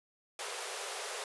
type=high-pass noise; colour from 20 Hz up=pink; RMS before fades=-40 dBFS; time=0.39-1.24 s; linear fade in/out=2 ms; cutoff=390 Hz; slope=96 dB/octave; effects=resampled to 24000 Hz